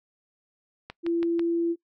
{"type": "click train", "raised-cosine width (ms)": 0.3, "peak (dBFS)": -21, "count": 4, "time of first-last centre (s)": [0.9, 1.394], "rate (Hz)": 6.07}
{"type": "tone", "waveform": "sine", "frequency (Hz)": 337.8, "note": "E4", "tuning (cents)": 42, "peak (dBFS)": -22, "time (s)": [1.03, 1.76], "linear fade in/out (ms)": 50}
{"effects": ["noise-tail reverb RT60 0.1 s tail -22 dB re dry"]}